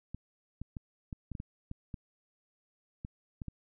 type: clicks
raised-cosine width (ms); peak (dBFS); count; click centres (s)
5; -27; 12; 0.146 / 0.616 / 0.768 / 1.128 / 1.317 / 1.352 / 1.401 / 1.714 / 1.942 / 3.049 / 3.418 / 3.483
effects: none